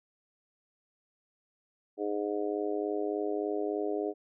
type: harmonic tone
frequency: 103.4 Hz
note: G#2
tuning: 7 cents flat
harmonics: 3 / 4 / 5 / 6 / 7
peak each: -35 / -32 / -40 / -39 / -41 dBFS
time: 1.97-4.14 s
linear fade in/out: 50 ms
effects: none